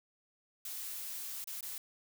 blue noise with dropouts, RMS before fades -42 dBFS, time 0.65-1.78 s, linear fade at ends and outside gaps 2 ms, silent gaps 1.442-1.473 / 1.608-1.627 s, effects none

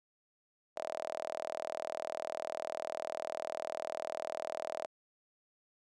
sawtooth tone with high-pass filter, 40 Hz, D#1, 49 cents sharp, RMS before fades -40 dBFS, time 0.76-4.86 s, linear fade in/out 0 ms, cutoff 630 Hz, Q 8.1, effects resampled to 22050 Hz

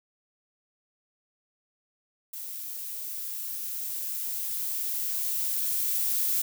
violet noise with level ramp, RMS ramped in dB -38 to -26 dBFS, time 2.33-6.42 s, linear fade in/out 5 ms, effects none

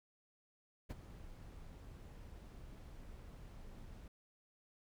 brown noise with ADSR envelope, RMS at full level -40 dBFS, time 0.89-4.08 s, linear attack 20 ms, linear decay 23 ms, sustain -13 dB, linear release 3 ms, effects none

